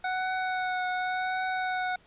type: tone with vibrato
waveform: 25% pulse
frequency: 740 Hz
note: F#5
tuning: in tune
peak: -24 dBFS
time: 0.04-1.96 s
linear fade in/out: 5 ms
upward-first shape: triangle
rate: 0.89 Hz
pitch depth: 19 cents each way
effects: pink hiss -60 dBFS RMS until 2.06 s + resampled to 8000 Hz